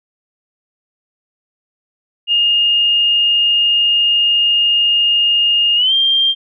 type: tone with pitch glide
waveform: sine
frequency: 2837 to 3184 Hz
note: F7 to G7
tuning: +27 to +26 cents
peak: -10 dBFS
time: 2.27-6.35 s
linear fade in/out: 50 ms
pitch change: +199 cents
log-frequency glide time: 5.76-5.93 s
effects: none